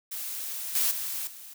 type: noise with level steps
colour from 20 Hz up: blue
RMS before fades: -35 / -25 / -33 / -45 dBFS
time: 0.11-1.54 s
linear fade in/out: 10 ms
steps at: 0.75 / 0.91 / 1.27 s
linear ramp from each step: 2 ms
effects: none